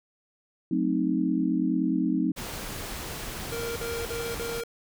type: chord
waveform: sine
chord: F# diminished seventh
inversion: none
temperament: equal with one note detuned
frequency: 183.93 / 220 / 261.6 / 311.1 Hz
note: F#3 / A3 / C4 / Eb4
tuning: -10 / 0 / 0 / 0 cents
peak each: -29 / -31 / -27 / -27 dBFS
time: 0.71-2.32 s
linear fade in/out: 5 ms
type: noise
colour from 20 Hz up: pink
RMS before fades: -36 dBFS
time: 2.36-4.62 s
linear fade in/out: 20 ms
type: tone bursts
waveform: square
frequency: 466.2 Hz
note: A#4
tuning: in tune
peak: -32 dBFS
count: 4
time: 3.52-4.636 s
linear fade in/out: 0 ms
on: 240 ms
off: 52 ms
effects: none